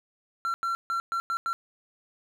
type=tone bursts at uneven times; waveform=triangle; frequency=1360 Hz; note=F6; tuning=46 cents flat; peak=-24 dBFS; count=6; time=0.45-0.54 / 0.63-0.75 / 0.9-1 / 1.12-1.2 / 1.3-1.37 / 1.46-1.53 s; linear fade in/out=0 ms; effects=none